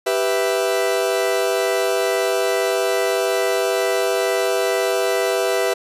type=chord; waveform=40% pulse; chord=E minor; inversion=first; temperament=equal; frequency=392 / 493.9 / 659.3 Hz; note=G4 / B4 / E5; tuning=0 / 0 / 0 cents; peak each=-21 dBFS; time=0.06-5.74 s; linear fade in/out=10 ms; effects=resampled to 32000 Hz